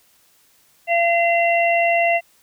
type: harmonic tone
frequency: 683 Hz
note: F5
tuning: 39 cents flat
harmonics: 1 / 3 / 4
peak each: -16 / -21 / -22 dBFS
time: 0.87-2.21 s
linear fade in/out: 50 ms
effects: white hiss -57 dBFS RMS until 2.42 s